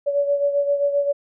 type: beating tone pair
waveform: sine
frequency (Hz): 568 / 575.6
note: C#5 / D5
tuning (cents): +42 / -35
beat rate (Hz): 7.6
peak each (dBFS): -18 / -25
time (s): 0.06-1.13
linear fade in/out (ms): 20
effects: none